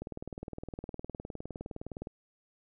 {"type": "click train", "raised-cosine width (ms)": 2, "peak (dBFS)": -26, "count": 41, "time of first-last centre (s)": [0.02, 2.071], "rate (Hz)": 19.5, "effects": []}